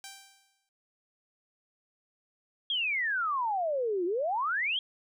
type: tone with exponential decay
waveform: 5% pulse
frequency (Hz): 784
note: G5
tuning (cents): 0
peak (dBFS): -29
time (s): 0.04-0.69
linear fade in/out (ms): 1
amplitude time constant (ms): 140
type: exponential two-way sweep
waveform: sine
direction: down then up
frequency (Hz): 3340 to 337.2 to 3340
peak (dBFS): -27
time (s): 2.7-4.79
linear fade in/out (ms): 2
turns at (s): 4.05
effects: none